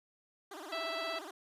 15% pulse tone with vibrato, 349.2 Hz, F4, in tune, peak -38 dBFS, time 0.51-1.31 s, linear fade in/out 5 ms, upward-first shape sine, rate 17 Hz, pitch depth 270 cents each way
harmonic tone, 659.3 Hz, E5, in tune, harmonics 1 / 2 / 3 / 4 / 5 / 6 / 7, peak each -39 / -42 / -44 / -45 / -46 / -47 / -47 dBFS, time 0.72-1.19 s, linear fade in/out 5 ms
effects resampled to 32000 Hz

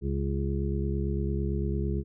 harmonic tone, 68.9 Hz, C#2, 10 cents flat, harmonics 1 / 2 / 3 / 5 / 6, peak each -29 / -32 / -34 / -36 / -37 dBFS, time 0.01-2.04 s, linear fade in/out 50 ms, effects none

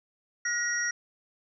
sine tone cluster, 1434 / 1896 / 5680 Hz, F6 / A#6 / F8, +45 / +29 / +28 cents, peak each -33 / -29 / -32 dBFS, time 0.45-0.91 s, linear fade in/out 5 ms, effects none

